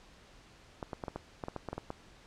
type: clicks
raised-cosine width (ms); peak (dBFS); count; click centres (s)
1; -23; 12; 0.828 / 0.932 / 1.038 / 1.082 / 1.16 / 1.438 / 1.484 / 1.563 / 1.687 / 1.73 / 1.78 / 1.904
effects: pink hiss -58 dBFS RMS until 2.26 s + low-pass 6000 Hz 12 dB/octave